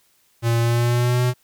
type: tone with pitch glide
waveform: square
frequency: 116.7 to 124.36 Hz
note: A#2 to B2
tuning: +2 to +12 cents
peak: -17 dBFS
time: 0.42-1.34 s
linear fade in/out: 50 ms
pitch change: +110 cents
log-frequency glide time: 0.61-1.23 s
effects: white hiss -61 dBFS RMS until 1.43 s